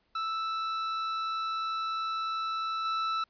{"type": "tone with level steps", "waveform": "45% pulse", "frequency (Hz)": 1318.5, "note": "E6", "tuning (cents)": 0, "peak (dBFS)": [-30, -28], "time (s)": [0.15, 3.24], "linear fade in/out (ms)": 5, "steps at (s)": 2.85, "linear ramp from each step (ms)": 2, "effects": ["pink hiss -72 dBFS RMS until 3.29 s", "resampled to 11025 Hz"]}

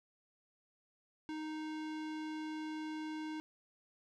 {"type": "tone with low-pass filter", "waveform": "square", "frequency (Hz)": 310.6, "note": "D#4", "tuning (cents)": -3, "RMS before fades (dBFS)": -42, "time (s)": [1.29, 3.4], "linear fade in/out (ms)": 0, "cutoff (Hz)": 4400, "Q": 0.73, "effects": []}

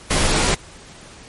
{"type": "noise with comb filter", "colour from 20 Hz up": "pink", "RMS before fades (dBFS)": -17, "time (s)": [0.1, 0.55], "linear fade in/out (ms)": 10, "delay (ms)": 17, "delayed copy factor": -1, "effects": ["pink hiss -42 dBFS RMS until 1.28 s", "MP3 48 kbps"]}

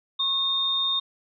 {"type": "tone pair together", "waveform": "sine", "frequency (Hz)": [1089, 3663], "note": ["C#6", "A#7"], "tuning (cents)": [-31, -31], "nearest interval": "octave + major sixth", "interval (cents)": 2100, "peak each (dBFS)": [-33, -22], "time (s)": [0.19, 1], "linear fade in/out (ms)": 10, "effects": []}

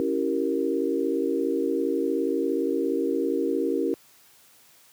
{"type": "chord", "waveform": "sine", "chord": "C# diminished seventh", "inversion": "none", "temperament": "equal with one note detuned", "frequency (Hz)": [277.2, 329.6, 386.8, 466.2], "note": ["C#4", "E4", "G4", "Bb4"], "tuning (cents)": [0, 0, -23, 0], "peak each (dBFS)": -28, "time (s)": [0, 3.94], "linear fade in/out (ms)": 0, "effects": ["white hiss -56 dBFS RMS until 4.92 s", "high-pass 80 Hz 12 dB/octave"]}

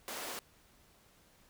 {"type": "high-pass noise", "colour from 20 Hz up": "pink", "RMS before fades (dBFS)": -42, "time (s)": [0.08, 0.39], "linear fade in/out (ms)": 0, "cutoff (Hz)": 390, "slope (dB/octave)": 12, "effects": ["pink hiss -65 dBFS RMS until 1.49 s"]}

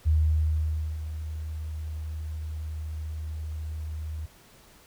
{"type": "tone with ADSR envelope", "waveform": "sine", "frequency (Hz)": 77.8, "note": "D#2", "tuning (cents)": 0, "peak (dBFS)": -18, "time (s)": [0.05, 4.26], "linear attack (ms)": 27, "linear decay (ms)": 910, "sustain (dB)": -13, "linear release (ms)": 6, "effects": ["pink hiss -55 dBFS RMS until 4.86 s"]}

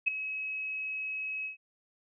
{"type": "tone with ADSR envelope", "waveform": "sine", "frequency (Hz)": 2561, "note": "D#7", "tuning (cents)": 49, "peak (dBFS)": -20, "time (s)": [0.06, 1.57], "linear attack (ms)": 20, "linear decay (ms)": 6, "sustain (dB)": -13, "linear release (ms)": 120, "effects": []}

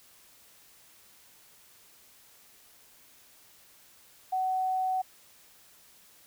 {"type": "tone", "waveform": "sine", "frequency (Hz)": 750, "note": "F#5", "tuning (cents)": 23, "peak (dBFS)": -26, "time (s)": [4.32, 5.02], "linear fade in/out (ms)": 10, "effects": ["white hiss -58 dBFS RMS until 6.26 s"]}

